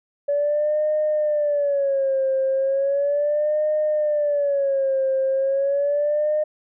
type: tone with vibrato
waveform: sine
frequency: 570 Hz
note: C#5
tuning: 48 cents sharp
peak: -17 dBFS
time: 0.28-6.44 s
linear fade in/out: 10 ms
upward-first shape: sine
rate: 0.36 Hz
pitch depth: 120 cents each way
effects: tanh soft clip ceiling -13 dBFS